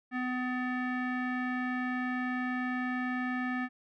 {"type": "tone with low-pass filter", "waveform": "square", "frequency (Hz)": 251.6, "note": "B3", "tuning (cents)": 32, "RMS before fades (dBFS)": -33, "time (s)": [0.11, 3.69], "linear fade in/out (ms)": 50, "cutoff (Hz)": 1900, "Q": 4.4, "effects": []}